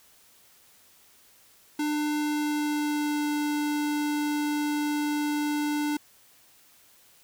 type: tone with pitch glide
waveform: square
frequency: 298.8 to 296.1 Hz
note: D4 to D4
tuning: +30 to +14 cents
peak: -26 dBFS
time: 1.79-5.97 s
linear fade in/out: 5 ms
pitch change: -16 cents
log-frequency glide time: 2.18-3.27 s
effects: white hiss -58 dBFS RMS until 7.23 s